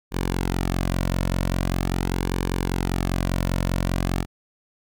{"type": "tone with flanger", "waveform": "sawtooth", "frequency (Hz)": 45.06, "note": "F#1", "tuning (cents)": -45, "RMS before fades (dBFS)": -24, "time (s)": [0.11, 4.26], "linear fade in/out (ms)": 50, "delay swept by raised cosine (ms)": [1.5, 2.5], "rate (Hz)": 0.43, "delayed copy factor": -0.55, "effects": []}